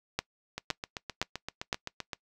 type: two click trains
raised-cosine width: 0.2 ms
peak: -18 / -11 dBFS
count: 13 / 4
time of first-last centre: 0.58-2.132 / 0.19-1.728 s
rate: 7.73 / 1.95 Hz
effects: noise-tail reverb RT60 0.1 s tail -22 dB re dry